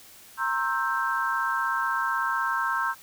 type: chord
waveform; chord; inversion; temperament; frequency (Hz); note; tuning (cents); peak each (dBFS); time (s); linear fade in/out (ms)
sine; C dominant seventh; third; equal with one note detuned; 932.3 / 1068.5 / 1318.5 / 1568; Bb5 / C6 / E6 / G6; 0 / +36 / 0 / 0; -31 / -29 / -30 / -28; 0.37-2.95; 50
effects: white hiss -50 dBFS RMS until 3.02 s